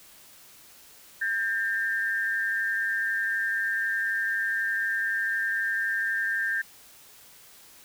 sine tone pair together, 1596.6 / 1806 Hz, G6 / A6, +31 / +45 cents, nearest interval major second, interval 214 cents, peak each -27 / -28 dBFS, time 1.21-6.62 s, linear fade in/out 10 ms, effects white hiss -52 dBFS RMS until 7.84 s

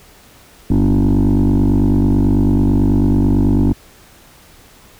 sine tone with frequency modulation, 164.81 Hz, E3, in tune, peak -7 dBFS, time 0.7-3.73 s, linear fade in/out 5 ms, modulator 49.1 Hz, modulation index 3.1, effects tanh soft clip ceiling -9 dBFS + pink hiss -45 dBFS RMS until 4.99 s

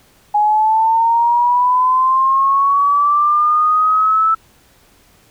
sine linear sweep, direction up, 830.6 to 1318.5 Hz, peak -10 dBFS, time 0.34-4.35 s, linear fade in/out 10 ms, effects pink hiss -51 dBFS RMS until 5.3 s

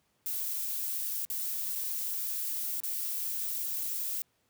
violet noise with dropouts, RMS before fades -34 dBFS, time 0.26-4.22 s, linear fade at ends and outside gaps 0 ms, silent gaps 1.251-1.3 / 1.753-1.758 / 2.803-2.835 s, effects pink hiss -73 dBFS RMS until 4.49 s + high-pass 80 Hz 12 dB/octave

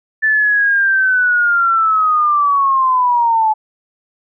sine linear sweep, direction down, 1760 to 857 Hz, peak -10 dBFS, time 0.22-3.54 s, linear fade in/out 20 ms, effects none

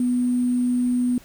sine tone with sample-and-hold, 246.9 Hz, B3, in tune, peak -18 dBFS, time 0-1.18 s, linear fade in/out 2 ms, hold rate 8820 Hz, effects pink hiss -50 dBFS RMS until 1.24 s

